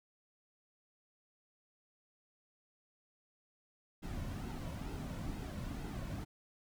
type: noise with flanger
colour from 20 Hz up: brown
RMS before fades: -42 dBFS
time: 4.02-6.25 s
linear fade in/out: 20 ms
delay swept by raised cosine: 1.7 to 2.51 ms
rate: 2.2 Hz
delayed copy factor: -0.55
effects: none